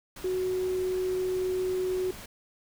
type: tone in noise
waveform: sine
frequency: 370 Hz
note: F#4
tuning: in tune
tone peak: -26 dBFS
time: 0.24-2.11 s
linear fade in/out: 5 ms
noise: pink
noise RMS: -44 dBFS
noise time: 0.16-2.26 s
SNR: +15 dB
effects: none